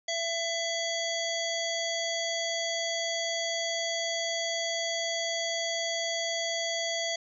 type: harmonic tone with a mistuned harmonic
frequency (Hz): 669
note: E5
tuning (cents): +25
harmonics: 1 / 3 / 5 / 7 / 9 / 10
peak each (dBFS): -33 / -35 / -35 / -37 / -41 / -39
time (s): 0.08-7.16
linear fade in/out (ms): 5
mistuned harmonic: 7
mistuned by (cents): -35
effects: none